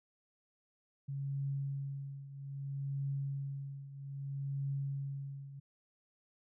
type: tone with tremolo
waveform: sine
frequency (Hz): 138.6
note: C#3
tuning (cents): 0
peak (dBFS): -33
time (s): 1.08-5.6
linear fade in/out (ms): 10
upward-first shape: triangle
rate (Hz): 0.62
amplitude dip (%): 80
effects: none